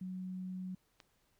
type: tone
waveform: sine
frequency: 185 Hz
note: F#3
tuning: in tune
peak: -39 dBFS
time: 0.01-0.75 s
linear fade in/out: 5 ms
type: click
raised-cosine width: 0.2 ms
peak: -36 dBFS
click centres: 1.002 s
effects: pink hiss -75 dBFS RMS until 1.39 s